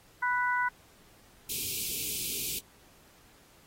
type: harmonic tone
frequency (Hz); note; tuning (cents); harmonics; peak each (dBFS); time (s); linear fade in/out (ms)
493.9; B4; 0; 2 / 3 / 4; -29 / -29 / -35; 0.22-0.69; 10
type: band-stop noise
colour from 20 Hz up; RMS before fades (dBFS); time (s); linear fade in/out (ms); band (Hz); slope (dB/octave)
white; -34; 1.49-2.59; 5; 460 to 2300; 96
effects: pink hiss -60 dBFS RMS until 3.66 s + AAC 48 kbps